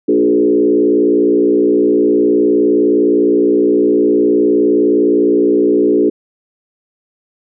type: tone with frequency modulation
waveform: sine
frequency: 358 Hz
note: F4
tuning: 43 cents sharp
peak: -8 dBFS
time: 0.08-6.1 s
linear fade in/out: 10 ms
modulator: 59.5 Hz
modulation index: 1.5
effects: none